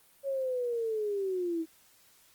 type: linear sweep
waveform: sine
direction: down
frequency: 556 to 318.4 Hz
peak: -29 dBFS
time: 0.23-1.66 s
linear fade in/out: 50 ms
effects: white hiss -62 dBFS RMS until 2.34 s + Opus 32 kbps